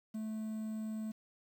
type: tone with quantisation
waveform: triangle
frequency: 217.7 Hz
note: A3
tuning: 18 cents flat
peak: -35 dBFS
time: 0.14-1.12 s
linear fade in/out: 10 ms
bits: 10
effects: none